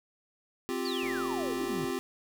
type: chord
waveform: square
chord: C suspended fourth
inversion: none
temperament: equal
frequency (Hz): 261.6 / 349.2 / 392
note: C4 / F4 / G4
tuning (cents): 0 / 0 / 0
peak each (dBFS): -36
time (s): 0.69-1.99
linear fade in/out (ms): 0
type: exponential sweep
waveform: sine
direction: down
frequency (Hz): 4765 to 138.59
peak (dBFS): -36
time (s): 0.85-1.85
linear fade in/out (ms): 5
type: click train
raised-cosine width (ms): 1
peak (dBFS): -34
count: 97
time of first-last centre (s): 1.03-1.903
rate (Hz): 110
effects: 10-bit